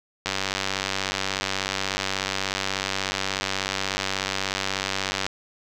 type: click train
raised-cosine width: 0.2 ms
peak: -7 dBFS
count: 484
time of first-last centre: 0.26-5.265 s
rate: 96.5 Hz
effects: none